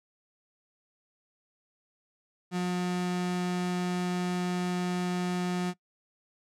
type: tone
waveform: 35% pulse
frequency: 179.4 Hz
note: F3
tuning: 47 cents sharp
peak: -26 dBFS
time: 2.51-5.74 s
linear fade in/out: 50 ms
effects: noise-tail reverb RT60 0.1 s tail -22 dB re dry + low-pass 9000 Hz 12 dB/octave